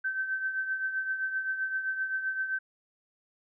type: tone with tremolo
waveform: sine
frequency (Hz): 1544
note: G6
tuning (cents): -27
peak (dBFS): -26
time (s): 0.04-2.59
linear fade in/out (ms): 10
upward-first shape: triangle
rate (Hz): 7.7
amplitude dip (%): 65
effects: none